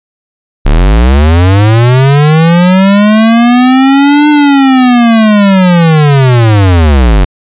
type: linear two-way sweep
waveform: square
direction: up then down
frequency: 32.7 to 300 to 43.76 Hz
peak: -3 dBFS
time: 0.65-7.25 s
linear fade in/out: 10 ms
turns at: 4.29 s
effects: resampled to 8000 Hz